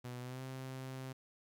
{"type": "tone with pitch glide", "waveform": "sawtooth", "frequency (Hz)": [123.8, 131.09], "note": ["B2", "C3"], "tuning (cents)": [5, 4], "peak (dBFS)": -39, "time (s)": [0.04, 1.13], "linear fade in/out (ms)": 10, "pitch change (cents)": 99, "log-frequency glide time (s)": [0.2, 0.42], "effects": ["13-bit"]}